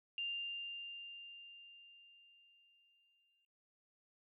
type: tone with exponential decay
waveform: sine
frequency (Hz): 2794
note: F7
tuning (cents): 0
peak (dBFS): -37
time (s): 0.18-3.45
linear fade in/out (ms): 1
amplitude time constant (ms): 710
effects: noise-tail reverb RT60 0.5 s tail -22 dB re dry